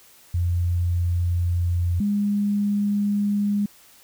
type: tone pair in turn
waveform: sine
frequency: 87.31 / 204.4 Hz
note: F2 / G#3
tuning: 0 / -27 cents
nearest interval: octave + minor third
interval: 1473 cents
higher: second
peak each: -19 dBFS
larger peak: neither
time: 0.34-2 / 2-3.66 s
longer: neither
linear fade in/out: 5 ms
effects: white hiss -52 dBFS RMS until 4.03 s